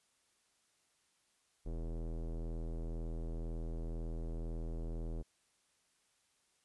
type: tone with low-pass filter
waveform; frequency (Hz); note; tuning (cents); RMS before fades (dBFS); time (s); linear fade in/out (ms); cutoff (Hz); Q
square; 41; E1; -9; -40; 1.65-5.23; 20; 470; 1.6
effects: white hiss -75 dBFS RMS until 6.64 s + resampled to 24000 Hz